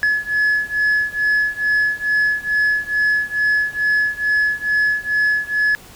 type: beating tone pair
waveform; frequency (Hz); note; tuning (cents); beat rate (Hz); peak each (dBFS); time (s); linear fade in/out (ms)
sine; 1703 / 1705.3; G#6 / G#6; +43 / +45; 2.3; -16 / -17; 0.03-5.75; 0
effects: tanh soft clip ceiling -12 dBFS + pink hiss -42 dBFS RMS until 5.95 s